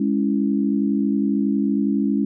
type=chord; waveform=sine; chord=C# minor; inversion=second; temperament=equal; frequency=207.7 / 277.2 / 329.6 Hz; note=G#3 / C#4 / E4; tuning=0 / 0 / 0 cents; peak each=-20 / -21 / -26 dBFS; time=0-2.25 s; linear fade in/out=5 ms; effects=none